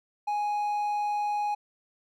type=tone; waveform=triangle; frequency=830.6 Hz; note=G#5; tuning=in tune; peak=-24 dBFS; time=0.27-1.55 s; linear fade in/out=10 ms; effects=none